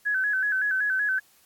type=tone with vibrato; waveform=sine; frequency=1602 Hz; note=G6; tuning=37 cents sharp; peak=-22 dBFS; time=0.05-1.2 s; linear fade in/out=20 ms; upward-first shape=square; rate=5.3 Hz; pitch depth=80 cents each way; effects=white hiss -60 dBFS RMS until 1.45 s + AAC 64 kbps